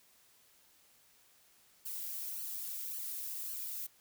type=noise with flanger; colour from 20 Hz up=violet; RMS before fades=-41 dBFS; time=1.85-3.87 s; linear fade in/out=10 ms; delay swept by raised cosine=0.67 to 3.57 ms; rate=1.8 Hz; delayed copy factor=+0.95; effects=white hiss -66 dBFS RMS until 4 s